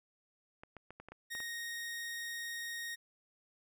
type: clicks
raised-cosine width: 0.5 ms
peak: -34 dBFS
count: 8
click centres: 0.635 / 0.767 / 0.906 / 1 / 1.086 / 1.12 / 1.351 / 1.403 s
type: tone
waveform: sawtooth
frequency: 1864.7 Hz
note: A#6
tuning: in tune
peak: -36 dBFS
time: 1.3-2.96 s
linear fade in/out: 20 ms
effects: none